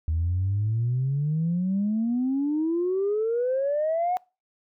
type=exponential sweep; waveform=sine; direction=up; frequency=77.78 to 740 Hz; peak=-21 dBFS; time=0.08-4.17 s; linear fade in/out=0 ms; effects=noise-tail reverb RT60 0.3 s tail -25 dB re dry + tanh soft clip ceiling -18 dBFS